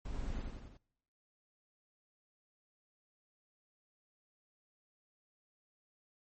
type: noise with echo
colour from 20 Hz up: brown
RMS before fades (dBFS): -42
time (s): 0.05-0.42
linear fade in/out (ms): 5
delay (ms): 88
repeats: 4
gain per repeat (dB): -3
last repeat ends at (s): 0.772
effects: noise-tail reverb RT60 0.9 s tail -26 dB re dry + MP3 32 kbps